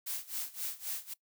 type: noise with tremolo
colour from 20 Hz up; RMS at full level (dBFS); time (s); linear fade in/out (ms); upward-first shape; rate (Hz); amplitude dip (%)
blue; -36; 0.06-1.14; 10; sine; 3.8; 90
effects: noise-tail reverb RT60 0.1 s tail -21 dB re dry